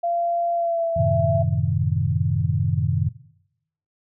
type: tone with pitch glide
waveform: sine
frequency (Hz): 687 to 666.7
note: F5 to E5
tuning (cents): -29 to +19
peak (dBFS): -20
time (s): 0.03-1.43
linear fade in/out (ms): 10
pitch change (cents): -52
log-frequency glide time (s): 0.54-0.85
type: chord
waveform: sine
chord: F# diminished seventh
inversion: none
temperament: equal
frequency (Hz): 92.5 / 110 / 130.81 / 155.56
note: F#2 / A2 / C3 / Eb3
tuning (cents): 0 / 0 / 0 / 0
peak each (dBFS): -24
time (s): 0.96-3.09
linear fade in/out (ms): 10
effects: noise-tail reverb RT60 0.8 s tail -18 dB re dry